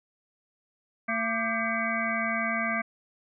harmonic tone with a mistuned harmonic, 225.4 Hz, A3, 42 cents sharp, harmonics 1 / 3 / 5 / 7 / 9 / 10, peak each -33 / -33 / -33 / -33 / -33 / -33 dBFS, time 1.08-2.82 s, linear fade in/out 10 ms, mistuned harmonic 5, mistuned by +81 cents, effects none

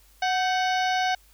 harmonic tone with a mistuned harmonic, 740 Hz, F#5, in tune, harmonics 1 / 2 / 3 / 4 / 5 / 6 / 7 / 8, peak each -23 / -29 / -33 / -35 / -37 / -39 / -40 / -41 dBFS, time 0.22-1.15 s, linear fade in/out 5 ms, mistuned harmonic 2, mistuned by +78 cents, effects added 50 Hz sine -56 dBFS peak until 1.33 s + white hiss -59 dBFS RMS until 1.33 s

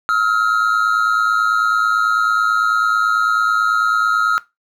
triangle tone pair together, 1287.8 / 1396.9 Hz, E6 / F6, -41 / 0 cents, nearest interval minor second, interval 141 cents, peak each -15 dBFS, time 0.09-4.38 s, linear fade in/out 0 ms, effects noise-tail reverb RT60 0.2 s tail -17 dB re dry

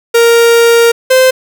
45% pulse tone pair in turn, 466.2 / 517.9 Hz, A#4 / C5, 0 / -18 cents, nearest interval major second, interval 182 cents, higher second, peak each -4 dBFS, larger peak neither, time 0.14-0.92 / 1.1-1.31 s, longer first, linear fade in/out 10 ms, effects none

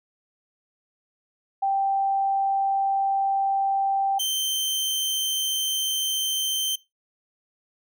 sine / sawtooth tone pair in turn, 784 / 3113 Hz, G5 / G7, 0 / -13 cents, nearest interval 2 octaves, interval 2387 cents, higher second, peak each -20 dBFS, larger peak neither, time 1.62-4.19 / 4.19-6.76 s, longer neither, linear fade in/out 10 ms, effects noise-tail reverb RT60 0.2 s tail -19 dB re dry

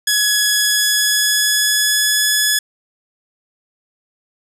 10% pulse tone with pitch glide, 1684 to 1703.6 Hz, G#6 to G#6, +24 to +44 cents, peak -4 dBFS, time 0.07-2.59 s, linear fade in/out 5 ms, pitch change +20 cents, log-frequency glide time 0.56-2.29 s, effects none

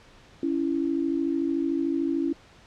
sine tone pair together, 279.2 / 332.7 Hz, C#4 / E4, +13 / +16 cents, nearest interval minor third, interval 303 cents, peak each -26 dBFS, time 0.43-2.33 s, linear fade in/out 2 ms, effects pink hiss -53 dBFS RMS until 2.66 s + low-pass 5000 Hz 12 dB/octave

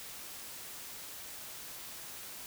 silence, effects white hiss -46 dBFS RMS until 2.46 s

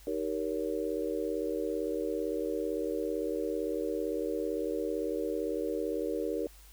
sine chord, Eb dominant seventh, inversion none, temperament just, 311.1 / 388.9 / 466.7 / 560 Hz, Eb4 / G4 / Bb4 / Db5, 0 / -14 / +2 / +18 cents, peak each -36 / -36 / -34 / -38 dBFS, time 0.07-6.47 s, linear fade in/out 2 ms, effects added 50 Hz sine -53 dBFS peak until 6.72 s + white hiss -58 dBFS RMS until 6.72 s

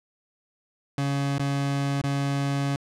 30% pulse tone with dropouts, 140 Hz, C#3, 18 cents sharp, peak -21 dBFS, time 0.98-2.76 s, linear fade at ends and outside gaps 2 ms, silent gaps 1.382-1.395 / 2.016-2.038 s, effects low-pass 8000 Hz 12 dB/octave

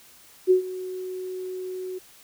sine tone with ADSR envelope, 370 Hz, F#4, in tune, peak -12 dBFS, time 0.47-1.99 s, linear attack 36 ms, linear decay 110 ms, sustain -18 dB, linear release 14 ms, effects white hiss -52 dBFS RMS until 2.23 s

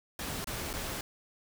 pink noise with dropouts, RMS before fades -37 dBFS, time 0.19-1.01 s, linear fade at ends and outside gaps 2 ms, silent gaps 0.444-0.471 / 0.731-0.737 s, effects none

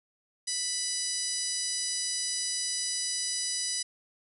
harmonic tone, 987.8 Hz, B5, in tune, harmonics 2 / 3 / 4 / 5 / 6 / 7 / 8 / 9 / 10, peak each -44 / -46 / -40 / -34 / -36 / -45 / -38 / -39 / -37 dBFS, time 0.47-3.83 s, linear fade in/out 10 ms, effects none

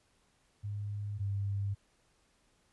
sine tone pair in turn, 102.7 / 99.78 Hz, G#2 / G2, -19 / +31 cents, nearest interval unison, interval 50 cents, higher first, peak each -35 / -31 dBFS, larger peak second, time 0.63-1.19 / 1.19-1.75 s, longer neither, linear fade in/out 20 ms, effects pink hiss -71 dBFS RMS until 2.72 s + resampled to 24000 Hz

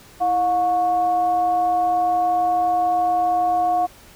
sine tone with frequency modulation, 718 Hz, F5, 48 cents sharp, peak -16 dBFS, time 0.2-3.87 s, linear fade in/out 20 ms, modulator 389 Hz, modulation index 0.37, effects pink hiss -47 dBFS RMS until 4.15 s

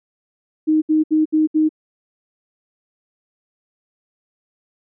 sine tone bursts, 311.1 Hz, D#4, in tune, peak -12 dBFS, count 5, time 0.67-1.692 s, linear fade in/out 20 ms, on 150 ms, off 68 ms, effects none

